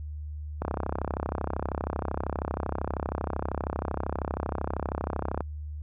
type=click train; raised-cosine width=1 ms; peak=-15 dBFS; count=158; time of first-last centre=0.62-5.407 s; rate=32.8 Hz; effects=added 75 Hz sine -34 dBFS peak until 5.82 s